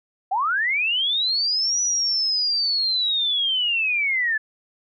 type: linear two-way sweep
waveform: sine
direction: up then down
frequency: 719 to 5920 to 1708 Hz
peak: -19 dBFS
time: 0.31-4.38 s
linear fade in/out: 10 ms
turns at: 1.81 s
effects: none